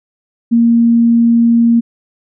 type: tone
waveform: sine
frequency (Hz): 233.1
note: A#3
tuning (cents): 0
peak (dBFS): -6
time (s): 0.51-1.81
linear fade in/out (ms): 20
effects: none